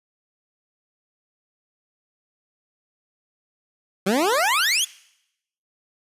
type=exponential sweep; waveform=20% pulse; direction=up; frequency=180 to 3504 Hz; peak=-13 dBFS; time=4.06-4.85 s; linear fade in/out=10 ms; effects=noise-tail reverb RT60 0.8 s tail -21 dB re dry + resampled to 32000 Hz